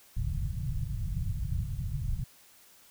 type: low-pass noise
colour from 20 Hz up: pink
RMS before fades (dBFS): -32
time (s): 0.16-2.24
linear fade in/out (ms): 10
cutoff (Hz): 160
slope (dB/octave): 48
effects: white hiss -58 dBFS RMS until 2.9 s